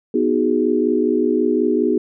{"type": "chord", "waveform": "sine", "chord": "G# minor seventh", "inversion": "first", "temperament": "equal", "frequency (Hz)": [246.9, 311.1, 370, 415.3], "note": ["B3", "D#4", "F#4", "G#4"], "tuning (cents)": [0, 0, 0, 0], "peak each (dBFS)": -20, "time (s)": [0.14, 1.98], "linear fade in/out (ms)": 5, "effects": []}